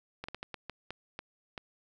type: slowing click train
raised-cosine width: 0.3 ms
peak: -23 dBFS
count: 9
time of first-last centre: 0.24-1.578 s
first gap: 45 ms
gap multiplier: 1.36
effects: none